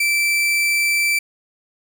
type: tone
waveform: 40% pulse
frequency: 2333 Hz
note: D7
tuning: 12 cents flat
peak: -15 dBFS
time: 0-1.19 s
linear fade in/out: 5 ms
effects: none